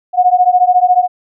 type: beating tone pair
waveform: sine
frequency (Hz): 719 / 733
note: F#5 / F#5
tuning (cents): -50 / -16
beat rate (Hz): 14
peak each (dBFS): -10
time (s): 0.13-1.08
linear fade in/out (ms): 50
effects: none